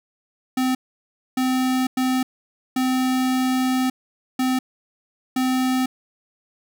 square tone bursts at uneven times, 257.5 Hz, C4, 28 cents flat, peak -19 dBFS, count 6, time 0.57-0.75 / 1.37-1.87 / 1.97-2.23 / 2.76-3.9 / 4.39-4.59 / 5.36-5.86 s, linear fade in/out 5 ms, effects none

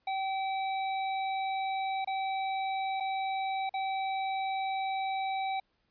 square tone with dropouts, 770 Hz, G5, 31 cents flat, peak -31 dBFS, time 0.07-5.6 s, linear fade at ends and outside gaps 5 ms, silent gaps 2.047-2.073 / 3.001-3.005 / 3.694-3.739 s, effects pink hiss -75 dBFS RMS until 5.9 s + resampled to 11025 Hz

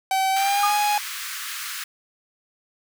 45% pulse tone with pitch glide, 767 to 831.6 Hz, G5 to G#5, -38 to +2 cents, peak -19 dBFS, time 0.11-0.98 s, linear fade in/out 2 ms, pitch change +140 cents, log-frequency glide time 0.32-0.71 s
pink high-pass noise, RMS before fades -32 dBFS, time 0.36-1.84 s, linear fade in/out 5 ms, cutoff 1200 Hz, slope 48 dB/octave
sine tone with exponential decay, 1221 Hz, D#6, 33 cents flat, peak -17 dBFS, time 0.63-0.91 s, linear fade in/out 5 ms, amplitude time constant 60 ms
effects none

